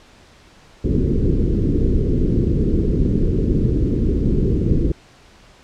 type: low-pass noise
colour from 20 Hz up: pink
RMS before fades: -17 dBFS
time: 0.84-4.92 s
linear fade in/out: 5 ms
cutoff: 430 Hz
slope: 48 dB/octave
effects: pink hiss -48 dBFS RMS until 5.63 s + low-pass 6000 Hz 12 dB/octave